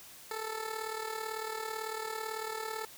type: tone with amplitude modulation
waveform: 15% pulse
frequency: 440 Hz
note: A4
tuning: in tune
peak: -27 dBFS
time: 0.31-2.85 s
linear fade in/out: 2 ms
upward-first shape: sine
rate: 38 Hz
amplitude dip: 65%
effects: white hiss -52 dBFS RMS until 2.97 s